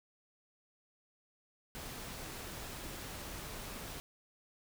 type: noise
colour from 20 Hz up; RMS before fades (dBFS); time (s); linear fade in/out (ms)
pink; -45; 1.75-4; 0
effects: none